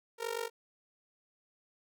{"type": "tone with amplitude modulation", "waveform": "sawtooth", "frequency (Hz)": 462.9, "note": "A#4", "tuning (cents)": -12, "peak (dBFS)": -27, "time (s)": [0.18, 0.5], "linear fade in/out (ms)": 50, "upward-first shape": "sine", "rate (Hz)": 48.3, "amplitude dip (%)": 90, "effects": []}